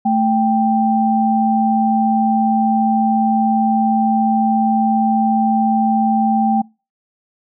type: tone pair together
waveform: sine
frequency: 220.7 / 785.8 Hz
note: A3 / G5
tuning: +5 / +4 cents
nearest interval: octave + minor seventh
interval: 2199 cents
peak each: -15 dBFS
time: 0.05-6.62 s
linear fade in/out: 10 ms
effects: noise-tail reverb RT60 0.3 s tail -25 dB re dry